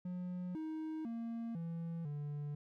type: tone with pitch steps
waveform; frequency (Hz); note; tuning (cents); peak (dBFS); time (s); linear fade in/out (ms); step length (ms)
triangle; 179.9 / 314.9 / 230.7 / 167 / 146.3; F#3 / D#4 / A#3 / E3 / D3; -48 / +21 / -18 / +23 / -6; -37; 0.05-2.55; 5; 500
effects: none